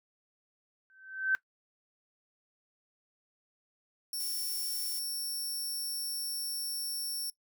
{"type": "tone with exponential growth", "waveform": "sine", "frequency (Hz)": 1543, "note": "G6", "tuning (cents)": -28, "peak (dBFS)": -22, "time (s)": [0.9, 1.35], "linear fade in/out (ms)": 0, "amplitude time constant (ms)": 97}
{"type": "tone", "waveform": "10% pulse", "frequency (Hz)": 5450, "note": "F8", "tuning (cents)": -43, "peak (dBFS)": -28, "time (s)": [4.13, 7.3], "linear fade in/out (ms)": 2}
{"type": "noise", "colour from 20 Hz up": "violet", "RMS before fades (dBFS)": -41, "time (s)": [4.2, 4.99], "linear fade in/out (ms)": 0}
{"effects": ["noise-tail reverb RT60 0.1 s tail -20 dB re dry"]}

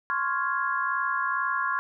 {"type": "chord", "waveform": "sine", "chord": "Db major seventh", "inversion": "third", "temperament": "equal", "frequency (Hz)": [1046.5, 1108.7, 1396.9, 1661.2], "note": ["C6", "Db6", "F6", "Ab6"], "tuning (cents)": [0, 0, 0, 0], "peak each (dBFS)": -30, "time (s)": [0.1, 1.79], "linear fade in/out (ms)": 0, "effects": []}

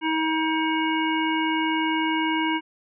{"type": "harmonic tone", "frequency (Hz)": 317.8, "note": "D#4", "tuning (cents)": 37, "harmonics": [1, 3, 5, 7, 9], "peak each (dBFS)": [-24, -26, -32, -30, -32], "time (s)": [0.01, 2.61], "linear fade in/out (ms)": 50, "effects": []}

